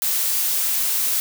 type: noise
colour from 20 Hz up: blue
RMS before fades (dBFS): -21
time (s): 0.02-1.2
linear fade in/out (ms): 0
effects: none